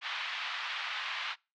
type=band-pass noise; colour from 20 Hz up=white; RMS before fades=-37 dBFS; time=0.01-1.36 s; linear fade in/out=50 ms; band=940 to 3500 Hz; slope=24 dB/octave; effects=noise-tail reverb RT60 0.3 s tail -26 dB re dry + low-pass 6000 Hz 12 dB/octave